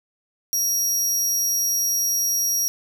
sawtooth tone, 5670 Hz, F8, 25 cents sharp, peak -17 dBFS, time 0.53-2.68 s, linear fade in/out 0 ms, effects none

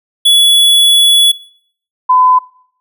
square / sine tone pair in turn, 3400 / 1010.8 Hz, G#7 / B5, +40 / +40 cents, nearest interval octave + major sixth, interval 2100 cents, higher first, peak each -5 dBFS, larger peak neither, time 0.25-1.32 / 2.09-2.39 s, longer first, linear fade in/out 10 ms, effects noise-tail reverb RT60 0.6 s tail -21 dB re dry

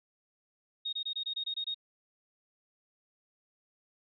sine tone bursts, 3729 Hz, A#7, in tune, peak -32 dBFS, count 9, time 0.85-1.745 s, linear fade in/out 10 ms, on 79 ms, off 23 ms, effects none

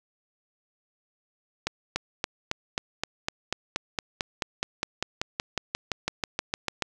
accelerating click train, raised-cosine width 0.2 ms, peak -9 dBFS, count 26, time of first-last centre 1.67-6.823 s, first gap 290 ms, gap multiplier 0.97, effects none

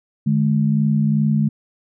sine tone pair together, 149.4 / 212 Hz, D3 / G#3, +30 / +36 cents, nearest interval tritone, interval 606 cents, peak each -17 dBFS, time 0.26-1.49 s, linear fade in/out 10 ms, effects none

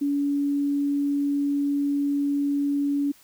sine tone, 284.4 Hz, C#4, 45 cents sharp, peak -21 dBFS, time 0.01-3.12 s, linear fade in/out 10 ms, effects white hiss -55 dBFS RMS until 3.23 s

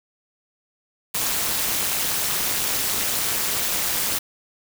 white noise with amplitude modulation, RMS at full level -20 dBFS, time 1.14-4.19 s, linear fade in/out 10 ms, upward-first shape sine, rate 214 Hz, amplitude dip 80%, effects none

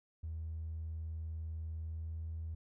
triangle tone with pitch glide, 80.1 to 80.7 Hz, E2 to E2, -49 to -36 cents, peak -35 dBFS, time 0.23-2.55 s, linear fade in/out 10 ms, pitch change +13 cents, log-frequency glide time 1.8-2.12 s, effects tanh soft clip ceiling -36 dBFS

